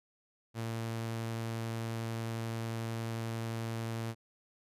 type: tone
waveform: sawtooth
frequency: 113.9 Hz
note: A#2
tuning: 40 cents flat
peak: -31 dBFS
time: 0.54-4.15 s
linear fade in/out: 50 ms
effects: resampled to 32000 Hz